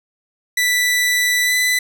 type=tone with pitch glide; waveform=sawtooth; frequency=1975.5 to 1997.3 Hz; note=B6 to B6; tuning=0 to +19 cents; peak=-11 dBFS; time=0.57-1.79 s; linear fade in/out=5 ms; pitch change=+19 cents; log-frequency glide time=1.44-1.53 s; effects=none